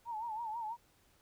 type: tone with vibrato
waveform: sine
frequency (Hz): 900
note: A5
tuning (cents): +39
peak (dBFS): -37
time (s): 0.05-0.77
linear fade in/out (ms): 50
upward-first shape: sine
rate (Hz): 6.1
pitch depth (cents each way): 100
effects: pink hiss -69 dBFS RMS until 1.21 s